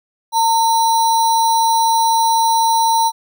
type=tone with sample-and-hold; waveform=sine; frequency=908 Hz; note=A#5; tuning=46 cents flat; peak=-11 dBFS; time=0.32-3.12 s; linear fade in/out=50 ms; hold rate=4900 Hz; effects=none